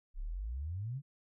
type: exponential sweep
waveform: sine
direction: up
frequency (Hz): 30.87 to 146.83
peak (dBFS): -36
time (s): 0.14-1.02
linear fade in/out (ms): 50
effects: none